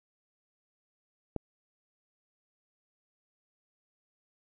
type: click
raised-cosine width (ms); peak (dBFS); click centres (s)
2; -19; 1.363
effects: none

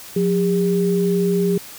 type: tone pair together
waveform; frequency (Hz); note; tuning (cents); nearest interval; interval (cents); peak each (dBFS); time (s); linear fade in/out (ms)
sine; 179.1 / 403; F3 / G4; +44 / +48; octave + major second; 1404; -18; 0.16-1.58; 5
effects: white hiss -38 dBFS RMS until 1.78 s

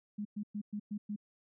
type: tone bursts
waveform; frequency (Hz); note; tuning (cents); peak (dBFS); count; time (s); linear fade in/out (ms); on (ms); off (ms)
sine; 207.7; G#3; 0; -35; 6; 0.18-1.162; 10; 72; 110
effects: none

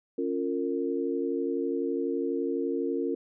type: chord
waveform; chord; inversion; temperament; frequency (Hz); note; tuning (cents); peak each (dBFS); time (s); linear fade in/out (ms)
sine; Bb minor; first; equal with one note detuned; 277.2 / 349.2 / 457.6; Db4 / F4 / Bb4; 0 / 0 / -32; -31; 0.18-3.15; 5
effects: none

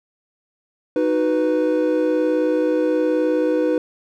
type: chord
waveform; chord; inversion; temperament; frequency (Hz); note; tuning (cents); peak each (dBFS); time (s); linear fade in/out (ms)
triangle; B major; first; equal; 311.1 / 370 / 493.9; D#4 / F#4 / B4; 0 / 0 / 0; -18 / -23 / -17; 0.96-3.78; 2
effects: none

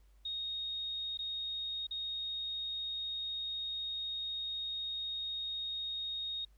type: tone with dropouts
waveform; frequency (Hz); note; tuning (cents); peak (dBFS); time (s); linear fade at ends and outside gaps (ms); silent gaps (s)
sine; 3728; A#7; -1; -36; 0.25-6.45; 5; 1.174-1.189 / 1.869-1.909
effects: added 50 Hz sine -60 dBFS peak until 6.57 s + pink hiss -75 dBFS RMS until 6.57 s

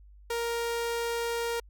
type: tone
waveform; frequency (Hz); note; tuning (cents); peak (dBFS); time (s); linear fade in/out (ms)
sawtooth; 467.6; A#4; +5; -25; 0.3-1.6; 5
effects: added 50 Hz sine -50 dBFS peak until 1.69 s

